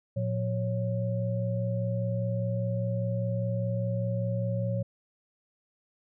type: tone cluster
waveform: sine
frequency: 114.9 / 179.9 / 552 Hz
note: A#2 / F#3 / C#5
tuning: -25 / -48 / -7 cents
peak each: -28 / -34 / -34 dBFS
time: 0.16-4.83 s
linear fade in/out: 10 ms
effects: none